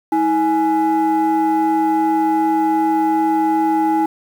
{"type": "tone pair together", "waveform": "sine", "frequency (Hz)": [320.3, 836.5], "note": ["E4", "G#5"], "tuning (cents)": [-50, 12], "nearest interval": "octave + perfect fourth", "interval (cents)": 1662, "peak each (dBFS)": -14, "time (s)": [0.12, 4.06], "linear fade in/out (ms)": 5, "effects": ["tanh soft clip ceiling -10 dBFS", "7-bit"]}